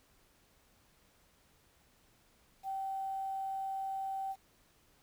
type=tone with quantisation; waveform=sine; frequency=775 Hz; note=G5; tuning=20 cents flat; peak=-35 dBFS; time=2.63-4.36 s; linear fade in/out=50 ms; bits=10; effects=pink hiss -68 dBFS RMS until 5.02 s